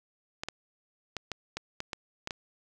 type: clicks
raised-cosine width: 0.2 ms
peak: -17 dBFS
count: 9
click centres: 0.435 / 0.486 / 1.167 / 1.317 / 1.57 / 1.804 / 1.932 / 2.274 / 2.308 s
effects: none